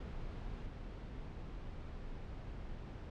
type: noise with level steps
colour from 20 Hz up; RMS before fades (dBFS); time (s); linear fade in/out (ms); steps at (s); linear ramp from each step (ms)
brown; -44 / -46; 0-3.1; 5; 0.66; 2
effects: low-pass 4000 Hz 12 dB/octave